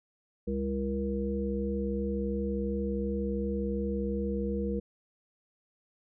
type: harmonic tone with a mistuned harmonic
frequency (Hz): 67.6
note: C#2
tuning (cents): -43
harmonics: 1 / 3 / 5 / 7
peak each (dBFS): -35 / -32 / -38 / -34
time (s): 0.47-4.8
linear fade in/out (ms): 10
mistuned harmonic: 3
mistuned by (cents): -24
effects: none